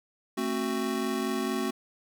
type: chord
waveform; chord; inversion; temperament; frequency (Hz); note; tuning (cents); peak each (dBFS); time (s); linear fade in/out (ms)
square; F# diminished; first; just; 222 / 266.4 / 370; A3 / C4 / F#4; +16 / +31 / 0; -33 / -33 / -33; 0.37-1.71; 10
effects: none